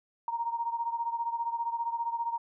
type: beating tone pair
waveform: sine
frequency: 929 / 944 Hz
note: A#5 / A#5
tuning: -6 / +22 cents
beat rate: 15 Hz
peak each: -31 / -35 dBFS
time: 0.28-2.38 s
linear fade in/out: 2 ms
effects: none